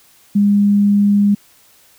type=tone; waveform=sine; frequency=203.3 Hz; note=G#3; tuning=37 cents flat; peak=-9 dBFS; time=0.35-1.35 s; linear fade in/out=10 ms; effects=white hiss -50 dBFS RMS until 1.98 s